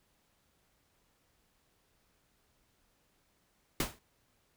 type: noise with exponential decay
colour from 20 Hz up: pink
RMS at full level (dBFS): -28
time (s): 3.8-3.99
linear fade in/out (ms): 2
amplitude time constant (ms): 41
effects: pink hiss -73 dBFS RMS until 4.56 s